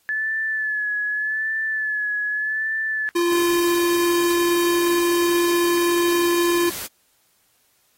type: tone with vibrato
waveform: sine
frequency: 1725 Hz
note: A6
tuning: 35 cents flat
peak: -21 dBFS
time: 0.09-3.09 s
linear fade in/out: 0 ms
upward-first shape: sine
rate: 0.84 Hz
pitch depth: 41 cents each way
type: tone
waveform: square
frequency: 345.7 Hz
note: F4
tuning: 18 cents flat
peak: -18 dBFS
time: 3.15-6.7 s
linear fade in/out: 10 ms
type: noise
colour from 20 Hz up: white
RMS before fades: -31 dBFS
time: 3.31-6.87 s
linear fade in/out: 10 ms
effects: white hiss -63 dBFS RMS until 7.97 s + AAC 48 kbps